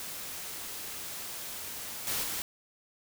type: noise with level steps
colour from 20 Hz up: white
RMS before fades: -40 / -32 / -35 dBFS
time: 0-2.42 s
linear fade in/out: 0 ms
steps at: 2.07 / 2.23 s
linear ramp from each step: 2 ms
effects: none